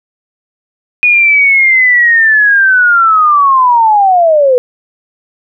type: linear sweep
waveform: sine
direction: down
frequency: 2471 to 484.9 Hz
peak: -4 dBFS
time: 1.03-4.58 s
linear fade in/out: 0 ms
effects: none